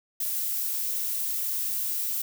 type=noise; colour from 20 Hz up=violet; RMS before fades=-29 dBFS; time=0.2-2.22 s; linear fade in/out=5 ms; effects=none